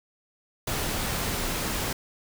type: noise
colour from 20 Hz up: pink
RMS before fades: -29 dBFS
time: 0.67-1.93 s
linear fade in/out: 5 ms
effects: none